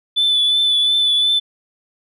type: tone with vibrato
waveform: sine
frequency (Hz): 3489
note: A7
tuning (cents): -15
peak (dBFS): -11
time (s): 0.16-1.4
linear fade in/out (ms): 20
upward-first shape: triangle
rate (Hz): 2.8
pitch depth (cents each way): 28
effects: tanh soft clip ceiling -10 dBFS